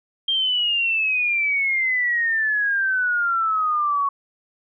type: exponential sweep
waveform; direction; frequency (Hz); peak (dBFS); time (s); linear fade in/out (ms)
sine; down; 3200 to 1108; -18; 0.28-4.09; 5
effects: none